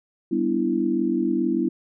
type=chord; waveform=sine; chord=E minor seventh; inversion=first; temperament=equal with one note detuned; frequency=196 / 246.9 / 293.7 / 331.7 Hz; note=G3 / B3 / D4 / E4; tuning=0 / 0 / 0 / +11 cents; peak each=-28 / -25 / -27 / -23 dBFS; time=0.31-1.69 s; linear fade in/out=10 ms; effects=none